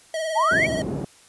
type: tone with vibrato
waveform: square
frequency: 638 Hz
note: D#5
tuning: 43 cents sharp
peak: -25 dBFS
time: 0.14-0.82 s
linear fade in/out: 2 ms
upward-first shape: sine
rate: 19 Hz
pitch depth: 44 cents each way
type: exponential sweep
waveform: sine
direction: up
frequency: 830.6 to 2400 Hz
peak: -17 dBFS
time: 0.35-0.67 s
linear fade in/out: 20 ms
type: band-pass noise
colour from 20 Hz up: pink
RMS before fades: -28 dBFS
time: 0.51-1.05 s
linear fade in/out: 5 ms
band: 140 to 400 Hz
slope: 12 dB/octave
effects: white hiss -52 dBFS RMS until 1.28 s + resampled to 24000 Hz